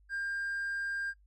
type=tone with hard clipping; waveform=sine; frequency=1600 Hz; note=G6; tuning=35 cents sharp; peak=-34 dBFS; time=0.09-1.14 s; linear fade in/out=50 ms; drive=2 dB; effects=noise-tail reverb RT60 0.1 s tail -17 dB re dry + added 50 Hz sine -60 dBFS peak until 1.26 s